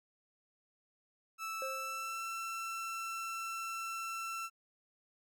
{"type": "tone with pitch glide", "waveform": "30% pulse", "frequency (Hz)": [1316, 1341.3], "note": ["E6", "E6"], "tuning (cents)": [-3, 30], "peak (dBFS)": -35, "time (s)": [1.38, 4.5], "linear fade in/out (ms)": 50, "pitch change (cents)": 33, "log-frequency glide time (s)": [1.66, 2.24]}
{"type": "tone with exponential decay", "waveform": "triangle", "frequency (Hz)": 530, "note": "C5", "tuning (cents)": 22, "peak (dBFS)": -35, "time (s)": [1.62, 2.36], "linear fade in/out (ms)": 1, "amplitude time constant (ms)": 160}
{"effects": ["MP3 96 kbps"]}